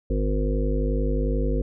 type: harmonic tone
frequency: 51.3 Hz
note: G#1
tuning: 21 cents flat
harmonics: 1 / 3 / 5 / 7 / 9 / 10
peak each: -22 / -31 / -30 / -33 / -31 / -34 dBFS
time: 0.1-1.62 s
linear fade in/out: 5 ms
effects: none